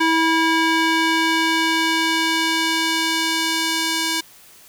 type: tone with band-pass filter sweep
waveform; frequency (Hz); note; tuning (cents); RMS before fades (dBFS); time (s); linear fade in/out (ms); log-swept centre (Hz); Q
square; 325.1; E4; -24; -19; 0-4.21; 10; 1700 to 5100; 0.7
effects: white hiss -47 dBFS RMS until 4.68 s